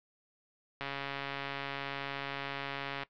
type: click train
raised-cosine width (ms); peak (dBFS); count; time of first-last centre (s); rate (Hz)
0.3; -21; 310; 0.81-3.033; 139
effects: noise-tail reverb RT60 0.1 s tail -18 dB re dry + low-pass 4000 Hz 12 dB/octave